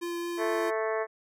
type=tone with vibrato; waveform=square; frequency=344.3 Hz; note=F4; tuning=25 cents flat; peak=-32 dBFS; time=0.01-0.71 s; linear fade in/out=20 ms; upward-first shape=triangle; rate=4.4 Hz; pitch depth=8 cents each way
type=harmonic tone; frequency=220 Hz; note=A3; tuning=in tune; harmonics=2 / 3 / 4 / 5 / 6 / 7 / 8 / 9 / 10; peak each=-30 / -32 / -39 / -36 / -43 / -45 / -38 / -43 / -48 dBFS; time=0.37-1.07 s; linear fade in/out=50 ms
effects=none